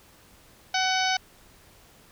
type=harmonic tone; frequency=751 Hz; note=F#5; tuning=26 cents sharp; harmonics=1 / 2 / 3 / 4 / 5 / 6 / 7 / 8; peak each=-26 / -29 / -31 / -32 / -33 / -34 / -34 / -35 dBFS; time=0.74-1.17 s; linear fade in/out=5 ms; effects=pink hiss -55 dBFS RMS until 2.11 s